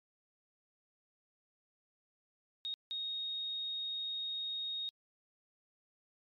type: tone bursts at uneven times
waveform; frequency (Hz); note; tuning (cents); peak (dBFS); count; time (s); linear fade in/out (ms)
sine; 3733; A#7; +2; -36; 2; 2.65-2.74 / 2.91-4.89; 0
effects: MP3 96 kbps